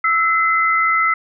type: tone pair together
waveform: sine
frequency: 1318.3 / 2044 Hz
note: E6 / C7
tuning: 0 / -41 cents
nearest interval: minor sixth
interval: 759 cents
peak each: -15 / -17 dBFS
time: 0.04-1.14 s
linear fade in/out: 5 ms
effects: none